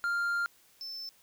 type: tone pair in turn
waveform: triangle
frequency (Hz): 1396.9 / 5289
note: F6 / E8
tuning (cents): 0 / +5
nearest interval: octave + major seventh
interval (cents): 2305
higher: second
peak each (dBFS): -26 / -37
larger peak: first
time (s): 0.04-0.46 / 0.81-1.09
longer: first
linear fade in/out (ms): 0
effects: white hiss -63 dBFS RMS until 1.22 s